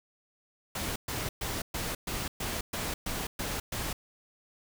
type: noise bursts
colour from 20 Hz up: pink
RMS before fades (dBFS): -34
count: 10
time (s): 0.75-3.93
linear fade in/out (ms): 5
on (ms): 210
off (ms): 120
effects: none